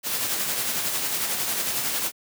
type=noise with tremolo; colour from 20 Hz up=white; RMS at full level=-25 dBFS; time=0.03-2.12 s; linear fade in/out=50 ms; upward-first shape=sine; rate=11 Hz; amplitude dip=35%; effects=high-pass 100 Hz 12 dB/octave